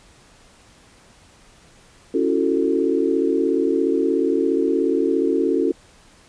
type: chord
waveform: sine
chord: F# minor seventh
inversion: second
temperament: just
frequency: 277.5 / 333 / 370 / 444 Hz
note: C#4 / E4 / F#4 / A4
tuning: +2 / +18 / 0 / +16 cents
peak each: -22 dBFS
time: 2.14-5.72 s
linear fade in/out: 5 ms
effects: pink hiss -51 dBFS RMS until 6.28 s + resampled to 22050 Hz